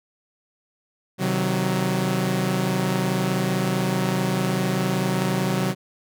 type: chord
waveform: sawtooth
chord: C diminished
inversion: none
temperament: equal with one note detuned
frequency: 130.81 / 155.56 / 186.5 Hz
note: C3 / Eb3 / Gb3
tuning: 0 / 0 / +14 cents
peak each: -22 / -25 / -19 dBFS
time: 1.18-5.75 s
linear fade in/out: 50 ms
effects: none